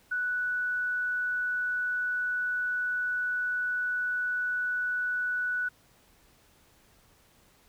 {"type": "tone", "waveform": "sine", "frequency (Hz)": 1480, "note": "F#6", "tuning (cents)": 0, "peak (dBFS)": -27, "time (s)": [0.11, 5.69], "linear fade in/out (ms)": 10, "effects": ["pink hiss -62 dBFS RMS until 7.68 s"]}